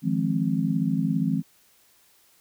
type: chord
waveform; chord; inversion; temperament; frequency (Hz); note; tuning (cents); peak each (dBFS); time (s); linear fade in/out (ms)
sine; F minor seventh; third; just; 157.15 / 174.61 / 209.5 / 261.9; Eb3 / F3 / Ab3 / C4; +18 / 0 / +15 / +2; -27; 0.02-1.43; 50
effects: white hiss -60 dBFS RMS until 2.4 s